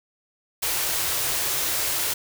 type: band-stop noise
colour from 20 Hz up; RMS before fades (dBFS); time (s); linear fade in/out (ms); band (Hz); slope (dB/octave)
white; -25; 0.62-2.14; 10; 160 to 280; 96
effects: none